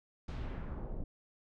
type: noise with low-pass filter sweep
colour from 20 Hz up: brown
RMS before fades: -40 dBFS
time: 0.28-1.04 s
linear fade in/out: 5 ms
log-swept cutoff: 4900 to 490 Hz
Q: 1.1
effects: none